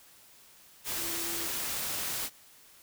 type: tone in noise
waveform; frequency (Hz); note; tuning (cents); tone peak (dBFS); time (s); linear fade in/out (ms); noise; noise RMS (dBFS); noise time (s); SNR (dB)
sine; 336.9; E4; +38; -42; 0.95-1.5; 50; white; -34; 0.84-2.3; -11
effects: white hiss -57 dBFS RMS until 2.82 s